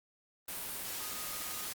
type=tone in noise; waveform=sine; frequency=1244.5 Hz; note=D#6; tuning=in tune; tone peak=-51 dBFS; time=1-1.67 s; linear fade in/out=5 ms; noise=white; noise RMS=-40 dBFS; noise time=0.48-1.73 s; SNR=-14 dB; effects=Opus 32 kbps